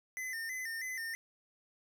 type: tone with vibrato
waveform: square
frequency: 1920 Hz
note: B6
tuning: 49 cents flat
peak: -38 dBFS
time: 0.17-1.15 s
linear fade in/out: 0 ms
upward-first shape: square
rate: 3.1 Hz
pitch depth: 94 cents each way
effects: none